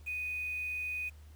sine tone with quantisation, 2489 Hz, D#7, in tune, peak -34 dBFS, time 0.06-1.1 s, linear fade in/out 20 ms, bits 9, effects added 75 Hz sine -50 dBFS peak until 1.35 s + pink hiss -65 dBFS RMS until 1.35 s

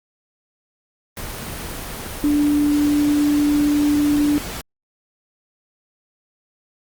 sine tone in noise, 293.1 Hz, D4, 3 cents flat, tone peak -14 dBFS, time 2.24-4.38 s, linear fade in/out 0 ms, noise pink, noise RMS -30 dBFS, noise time 1.17-4.61 s, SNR +13 dB, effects Opus 24 kbps

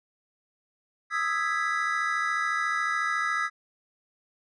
triangle chord, E major seventh, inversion third, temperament equal, 1244.5 / 1318.5 / 1661.2 / 1975.5 Hz, D#6 / E6 / G#6 / B6, 0 / 0 / 0 / 0 cents, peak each -29 dBFS, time 1.1-3.5 s, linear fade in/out 50 ms, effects resampled to 24000 Hz

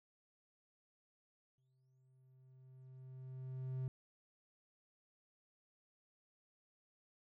triangle tone with exponential growth, 130 Hz, C3, 11 cents flat, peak -35 dBFS, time 1.58-3.88 s, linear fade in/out 0 ms, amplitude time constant 500 ms, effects none

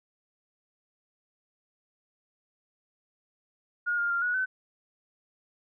sine tone with pitch steps, 1431 / 1408 / 1392 / 1461 / 1519 Hz, F6 / F6 / F6 / F#6 / F#6, +42 / +14 / -6 / -22 / +45 cents, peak -25 dBFS, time 3.86-4.46 s, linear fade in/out 20 ms, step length 120 ms, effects none

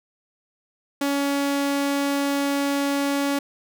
sawtooth tone, 281.2 Hz, C#4, 25 cents sharp, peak -17 dBFS, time 1.01-3.39 s, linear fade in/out 5 ms, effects none

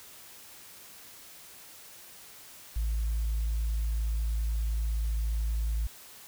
sine tone, 55 Hz, A1, in tune, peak -25 dBFS, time 2.76-5.87 s, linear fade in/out 5 ms, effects tanh soft clip ceiling -24 dBFS + white hiss -50 dBFS RMS until 6.27 s

